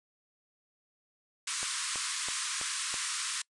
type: band-pass noise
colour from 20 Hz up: white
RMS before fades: -35 dBFS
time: 1.47-3.42 s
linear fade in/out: 5 ms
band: 1000 to 9800 Hz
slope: 96 dB/octave
type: click train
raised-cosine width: 0.5 ms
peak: -24 dBFS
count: 5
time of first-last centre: 1.63-2.941 s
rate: 3.05 Hz
effects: noise-tail reverb RT60 0.1 s tail -25 dB re dry